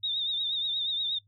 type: tone with vibrato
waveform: sine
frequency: 3677 Hz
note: A#7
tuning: 24 cents flat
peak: -27 dBFS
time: 0.03-1.19 s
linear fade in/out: 10 ms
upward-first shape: triangle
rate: 8.4 Hz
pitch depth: 79 cents each way
effects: noise-tail reverb RT60 0.1 s tail -19 dB re dry + added 102 Hz sine -62 dBFS peak until 1.27 s